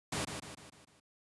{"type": "noise with echo", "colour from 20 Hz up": "pink", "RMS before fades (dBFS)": -35, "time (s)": [0.12, 0.25], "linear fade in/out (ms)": 5, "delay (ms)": 150, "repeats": 5, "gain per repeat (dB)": -6, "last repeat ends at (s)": 1, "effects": ["high-pass 80 Hz 12 dB/octave", "resampled to 24000 Hz"]}